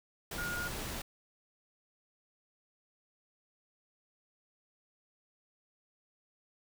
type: tone in noise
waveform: sine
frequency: 1429 Hz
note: F6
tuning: 39 cents sharp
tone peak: -36 dBFS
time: 0.38-0.68 s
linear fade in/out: 5 ms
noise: pink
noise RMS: -40 dBFS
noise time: 0.31-1.02 s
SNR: +1 dB
effects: none